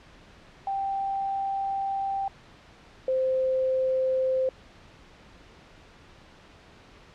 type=tone pair in turn; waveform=sine; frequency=784 / 521.1 Hz; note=G5 / C5; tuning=0 / -7 cents; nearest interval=perfect fifth; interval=707 cents; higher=first; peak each=-26 / -22 dBFS; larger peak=second; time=0.67-2.28 / 3.08-4.49 s; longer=first; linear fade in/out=2 ms; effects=pink hiss -52 dBFS RMS until 7.14 s + low-pass 4000 Hz 12 dB/octave